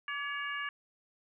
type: harmonic tone with a mistuned harmonic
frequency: 565 Hz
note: C#5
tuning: 33 cents sharp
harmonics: 2 / 3 / 4 / 5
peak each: -40 / -37 / -42 / -43 dBFS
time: 0.08-0.69 s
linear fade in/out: 2 ms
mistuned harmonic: 2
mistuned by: +41 cents
effects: none